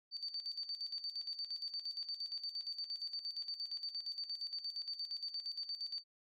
sine tone with tremolo, 4582 Hz, D8, 44 cents flat, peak -38 dBFS, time 0.11-6.04 s, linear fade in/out 50 ms, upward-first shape square, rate 8.6 Hz, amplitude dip 70%, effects AAC 48 kbps

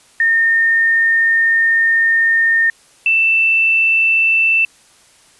sine tone pair in turn, 1824 / 2663 Hz, A#6 / E7, -38 / +17 cents, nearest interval perfect fifth, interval 655 cents, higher second, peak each -10 dBFS, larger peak neither, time 0.2-2.7 / 3.06-4.65 s, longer first, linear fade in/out 2 ms, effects white hiss -49 dBFS RMS until 5.39 s + resampled to 24000 Hz

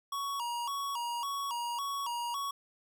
square tone with vibrato, 1030 Hz, C6, 28 cents flat, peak -34 dBFS, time 0.12-2.51 s, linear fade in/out 5 ms, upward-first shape square, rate 1.8 Hz, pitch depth 140 cents each way, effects none

